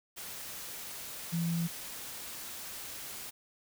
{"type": "tone in noise", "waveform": "sine", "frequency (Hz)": 168.5, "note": "E3", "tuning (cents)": 38, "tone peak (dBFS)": -29, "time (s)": [1.32, 1.68], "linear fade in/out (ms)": 20, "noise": "white", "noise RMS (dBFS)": -43, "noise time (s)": [0.16, 3.31], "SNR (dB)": 11, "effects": []}